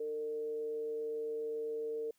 sine tone with frequency modulation, 453.7 Hz, A#4, 47 cents flat, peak -35 dBFS, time 0-2.11 s, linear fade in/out 5 ms, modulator 152 Hz, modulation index 0.23, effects white hiss -75 dBFS RMS until 2.18 s

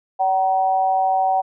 sine tone with amplitude modulation, 760 Hz, F#5, 46 cents sharp, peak -12 dBFS, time 0.19-1.42 s, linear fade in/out 20 ms, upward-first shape sine, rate 187 Hz, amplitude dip 70%, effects none

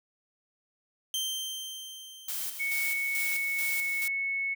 sawtooth tone with exponential decay, 3136 Hz, G7, in tune, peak -25 dBFS, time 1.14-3.54 s, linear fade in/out 1 ms, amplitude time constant 520 ms
blue noise with tremolo, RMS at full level -34 dBFS, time 2.28-4.08 s, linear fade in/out 5 ms, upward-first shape square, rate 2.3 Hz, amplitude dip 55%
sine tone with pitch glide, 2217 to 2203 Hz, C#7 to C#7, 0 to -11 cents, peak -28 dBFS, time 2.59-4.55 s, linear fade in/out 20 ms, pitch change -11 cents, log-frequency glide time 2.99-4.09 s
effects none

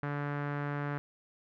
sawtooth tone with low-pass filter, 144.6 Hz, D3, 27 cents flat, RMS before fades -35 dBFS, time 0.03-0.98 s, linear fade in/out 0 ms, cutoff 1600 Hz, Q 2.4, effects none

